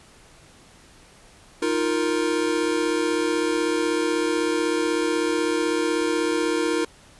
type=chord; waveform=square; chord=Eb suspended second; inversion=none; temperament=equal with one note detuned; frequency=313.1 / 349.2 / 466.2 Hz; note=Eb4 / F4 / Bb4; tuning=+11 / 0 / 0 cents; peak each=-26 dBFS; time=1.62-6.85 s; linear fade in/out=5 ms; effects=pink hiss -51 dBFS RMS until 7.19 s + resampled to 24000 Hz